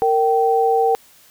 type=tone pair together; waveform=sine; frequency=460.5 / 774.5 Hz; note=A#4 / G5; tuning=-21 / -21 cents; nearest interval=major sixth; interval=900 cents; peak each=-16 dBFS; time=0.02-0.95 s; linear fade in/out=0 ms; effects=white hiss -50 dBFS RMS until 1.3 s